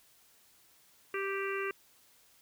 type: harmonic tone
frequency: 392 Hz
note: G4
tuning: in tune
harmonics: 1 / 3 / 4 / 5 / 6 / 7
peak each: -35 / -40 / -41 / -42 / -43 / -43 dBFS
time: 1.14-1.71 s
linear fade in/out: 2 ms
effects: white hiss -64 dBFS RMS until 2.41 s